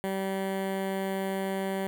15% pulse tone with notch filter, 192.8 Hz, G3, 28 cents flat, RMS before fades -31 dBFS, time 0.04-1.87 s, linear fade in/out 0 ms, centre 5400 Hz, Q 0.72, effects none

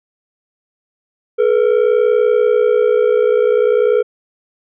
triangle ring-modulated tone, 457.2 Hz, A#4, 34 cents flat, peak -5 dBFS, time 1.38-4.03 s, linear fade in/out 20 ms, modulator 30.2 Hz, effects resampled to 8000 Hz

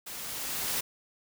white noise with level ramp, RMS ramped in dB -41 to -30 dBFS, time 0.06-0.81 s, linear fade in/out 10 ms, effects none

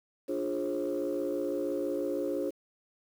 sine chord, D half-diminished seventh, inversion none, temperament equal with one note detuned, 293.7 / 349.2 / 415.3 / 536.7 Hz, D4 / F4 / Ab4 / C5, 0 / 0 / 0 / +44 cents, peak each -34 / -34 / -35 / -33 dBFS, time 0.28-2.51 s, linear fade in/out 20 ms, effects tanh soft clip ceiling -23 dBFS + 9-bit

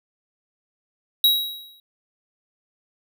square tone with exponential decay, 3848 Hz, B7, 46 cents flat, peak -12 dBFS, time 1.24-1.8 s, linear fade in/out 2 ms, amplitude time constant 120 ms, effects none

